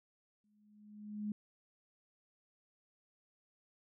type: tone with exponential growth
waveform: sine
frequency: 209.6 Hz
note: G#3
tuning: 16 cents sharp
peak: -34 dBFS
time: 0.44-1.32 s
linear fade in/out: 2 ms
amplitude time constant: 190 ms
effects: none